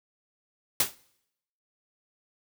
white noise with exponential decay, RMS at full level -19 dBFS, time 0.8-0.95 s, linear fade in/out 2 ms, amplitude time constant 31 ms, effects noise-tail reverb RT60 0.8 s tail -23 dB re dry

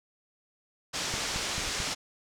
white low-pass noise, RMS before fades -33 dBFS, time 0.93-1.95 s, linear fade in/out 20 ms, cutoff 7000 Hz, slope 24 dB/octave
click train, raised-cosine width 5 ms, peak -24 dBFS, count 4, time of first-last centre 1.14-1.802 s, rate 4.53 Hz
brown noise with exponential growth, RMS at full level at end -37 dBFS, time 1.45-1.69 s, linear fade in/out 2 ms, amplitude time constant 52 ms
effects none

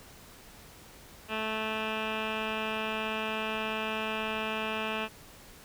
10% pulse tone with low-pass filter, 218.5 Hz, A3, 12 cents flat, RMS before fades -33 dBFS, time 1.28-5.09 s, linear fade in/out 50 ms, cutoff 2500 Hz, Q 9.3, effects pink hiss -52 dBFS RMS until 5.64 s

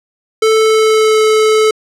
square tone with pitch glide, 440 to 433.9 Hz, A4 to A4, 0 to -24 cents, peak -8 dBFS, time 0.42-1.71 s, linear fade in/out 5 ms, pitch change -24 cents, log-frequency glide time 0.52-1.22 s, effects low-pass 9000 Hz 12 dB/octave

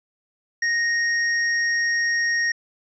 square tone, 1864.7 Hz, A#6, in tune, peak -20 dBFS, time 0.62-2.52 s, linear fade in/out 5 ms, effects resampled to 16000 Hz

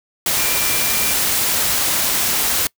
sine tone in noise, 2367 Hz, D7, 13 cents sharp, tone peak -27 dBFS, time 0.38-1.13 s, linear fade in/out 2 ms, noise white, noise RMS -18 dBFS, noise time 0.26-2.67 s, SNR -12 dB, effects noise-tail reverb RT60 0.1 s tail -24 dB re dry

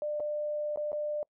sine tone with dropouts, 597 Hz, D5, 28 cents sharp, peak -30 dBFS, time 0.02-1.23 s, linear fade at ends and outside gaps 1 ms, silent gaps 0.199-0.203 / 0.76-0.773 / 0.919-0.929 s, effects noise-tail reverb RT60 0.1 s tail -26 dB re dry

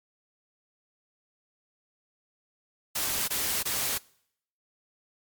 white noise bursts, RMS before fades -29 dBFS, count 3, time 2.95-3.982 s, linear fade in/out 10 ms, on 330 ms, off 21 ms, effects noise-tail reverb RT60 0.7 s tail -24 dB re dry + MP3 96 kbps

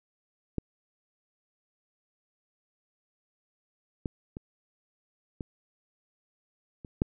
clicks, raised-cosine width 3 ms, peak -16 / -18 / -25 / -22 / -29 / -11 dBFS, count 6, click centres 0.583 / 4.058 / 4.369 / 5.408 / 6.848 / 7.019 s, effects none

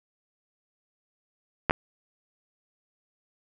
clicks, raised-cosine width 0.5 ms, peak -6 dBFS, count 2, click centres 1.697 / 1.709 s, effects none

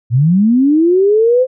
sine linear sweep, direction up, 110 to 523.3 Hz, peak -7 dBFS, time 0.1-1.47 s, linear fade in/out 50 ms, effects none

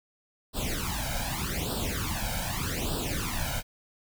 pink noise with flanger, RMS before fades -31 dBFS, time 0.53-3.63 s, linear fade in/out 50 ms, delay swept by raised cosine 0.23 to 1.33 ms, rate 0.83 Hz, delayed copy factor +0.9, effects none

